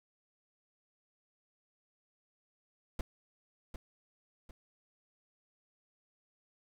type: noise with echo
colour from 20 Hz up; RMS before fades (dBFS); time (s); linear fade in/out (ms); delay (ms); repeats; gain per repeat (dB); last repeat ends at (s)
brown; -34; 2.99-3.01; 2; 750; 2; -8; 4.51
effects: none